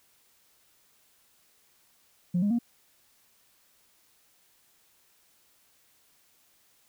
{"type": "tone with pitch steps", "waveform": "sine", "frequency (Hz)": [177.1, 204.6, 236.4], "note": ["F3", "G#3", "A#3"], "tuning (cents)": [24, -26, 24], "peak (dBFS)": -21, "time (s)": [2.34, 2.589], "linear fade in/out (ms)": 10, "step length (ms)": 83, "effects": ["tanh soft clip ceiling -20 dBFS", "white hiss -65 dBFS RMS until 6.88 s"]}